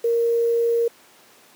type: tone with quantisation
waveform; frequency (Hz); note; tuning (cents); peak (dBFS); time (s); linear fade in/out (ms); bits
sine; 466.2; A#4; 0; -16; 0.04-0.88; 5; 7
effects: pink hiss -51 dBFS RMS until 1.55 s + high-pass 300 Hz 12 dB/octave